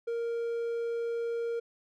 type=tone; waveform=triangle; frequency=466.2 Hz; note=A#4; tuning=in tune; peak=-28 dBFS; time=0.07-1.6 s; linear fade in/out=10 ms; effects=none